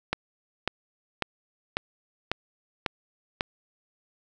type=click train; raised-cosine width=0.3 ms; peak=-9 dBFS; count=7; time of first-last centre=0.13-3.409 s; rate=1.83 Hz; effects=none